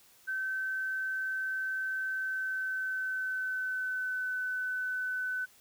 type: tone with pitch glide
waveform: sine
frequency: 1538 to 1508.1 Hz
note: G6 to F#6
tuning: -33 to +33 cents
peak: -31 dBFS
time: 0.27-5.46 s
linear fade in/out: 20 ms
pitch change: -34 cents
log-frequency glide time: 2.12-4.4 s
effects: white hiss -61 dBFS RMS until 5.6 s